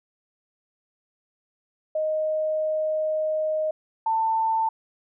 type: tone pair in turn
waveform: sine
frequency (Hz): 622.3 / 892.4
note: D#5 / A5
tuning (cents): 0 / +24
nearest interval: tritone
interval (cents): 624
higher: second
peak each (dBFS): -22 / -20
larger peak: second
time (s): 1.95-3.71 / 4.06-4.69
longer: first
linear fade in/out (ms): 5
effects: none